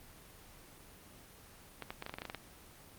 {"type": "clicks", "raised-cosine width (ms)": 0.3, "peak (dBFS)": -24, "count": 11, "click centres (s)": [1.823, 1.905, 2.024, 2.064, 2.095, 2.14, 2.185, 2.219, 2.253, 2.299, 2.347], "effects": ["pink hiss -56 dBFS RMS until 2.98 s", "Opus 24 kbps"]}